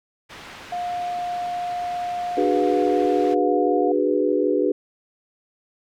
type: low-pass noise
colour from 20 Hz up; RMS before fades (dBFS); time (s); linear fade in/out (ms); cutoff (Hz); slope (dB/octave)
white; -41; 0.29-3.35; 20; 2700; 12
type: tone with pitch glide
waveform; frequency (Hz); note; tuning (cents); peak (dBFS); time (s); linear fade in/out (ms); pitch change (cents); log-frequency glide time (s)
sine; 709 to 714.8; F5 to F5; +26 to +40; -24; 0.72-3.92; 5; +14; 2.19-3
type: chord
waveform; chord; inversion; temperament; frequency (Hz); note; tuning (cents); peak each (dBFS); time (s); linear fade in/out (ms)
sine; G# half-diminished seventh; second; equal with one note detuned; 297.6 / 370 / 415.3 / 493.9; D4 / F#4 / G#4 / B4; +23 / 0 / 0 / 0; -23; 2.37-4.72; 5
effects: none